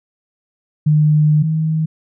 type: tone pair in turn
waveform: sine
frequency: 151.8 / 158.05 Hz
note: D#3 / D#3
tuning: -42 / +27 cents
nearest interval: minor second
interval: 69 cents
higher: second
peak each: -9 / -14 dBFS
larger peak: first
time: 0.86-1.43 / 1.43-1.86 s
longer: first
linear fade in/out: 10 ms
effects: none